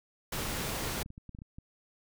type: noise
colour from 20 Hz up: pink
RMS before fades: -35 dBFS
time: 0.32-1.03 s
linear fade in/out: 5 ms
type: clicks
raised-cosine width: 5 ms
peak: -33 dBFS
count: 9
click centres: 1.029 / 1.061 / 1.104 / 1.179 / 1.293 / 1.349 / 1.388 / 1.419 / 1.585 s
effects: none